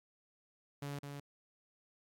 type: tone with echo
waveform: sawtooth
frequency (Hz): 142.4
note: C#3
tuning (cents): +47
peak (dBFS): -36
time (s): 0.82-0.99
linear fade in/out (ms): 5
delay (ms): 210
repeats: 1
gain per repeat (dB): -4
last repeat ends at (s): 1.2
effects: AAC 48 kbps